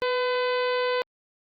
harmonic tone with a mistuned harmonic, 505 Hz, B4, 39 cents sharp, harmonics 1 / 2 / 3 / 4 / 5 / 6 / 7 / 8 / 9, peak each -24 / -30 / -34 / -36 / -38 / -40 / -41 / -42 / -43 dBFS, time 0.02-1.02 s, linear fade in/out 0 ms, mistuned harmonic 1, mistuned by -30 cents, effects Opus 32 kbps

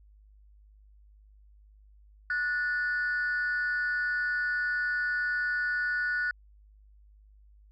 sine tone pair together, 1466.1 / 1760 Hz, F#6 / A6, -16 / 0 cents, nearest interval minor third, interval 316 cents, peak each -26 / -32 dBFS, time 2.3-6.31 s, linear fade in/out 2 ms, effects tanh soft clip ceiling -23 dBFS + added 51 Hz sine -54 dBFS peak until 7.71 s

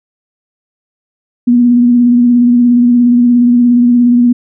sine tone with vibrato, 242.1 Hz, B3, 34 cents flat, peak -4 dBFS, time 1.47-4.33 s, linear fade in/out 10 ms, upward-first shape sine, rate 17 Hz, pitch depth 28 cents each way, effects none

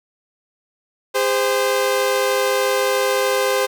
sawtooth tone pair together, 404.3 / 518 Hz, G#4 / C5, -46 / -17 cents, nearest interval major third, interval 429 cents, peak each -17 / -14 dBFS, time 1.14-3.67 s, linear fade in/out 20 ms, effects none

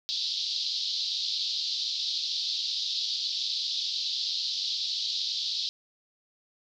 pink band-pass noise, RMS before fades -31 dBFS, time 0.09-5.69 s, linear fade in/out 0 ms, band 3600 to 4900 Hz, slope 48 dB/octave, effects none

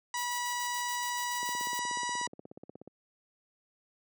harmonic tone, 973 Hz, B5, 26 cents flat, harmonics 1 / 2 / 3 / 4 / 5 / 6 / 7 / 8 / 9, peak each -34 / -38 / -45 / -44 / -45 / -43 / -47 / -45 / -48 dBFS, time 0.14-2.27 s, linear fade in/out 2 ms
blue noise with tremolo, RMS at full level -44 dBFS, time 0.17-1.79 s, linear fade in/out 0 ms, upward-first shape square, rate 7 Hz, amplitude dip 60%
click train, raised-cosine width 2 ms, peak -31 dBFS, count 25, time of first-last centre 1.43-2.876 s, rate 16.6 Hz
effects high-pass 200 Hz 12 dB/octave

